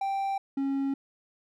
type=tone pair in turn; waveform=triangle; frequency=784 / 273.9 Hz; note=G5 / C#4; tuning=0 / -21 cents; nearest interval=octave + tritone; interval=1821 cents; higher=first; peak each=-25 / -24 dBFS; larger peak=second; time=0.01-0.38 / 0.57-0.94 s; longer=neither; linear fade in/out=5 ms; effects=none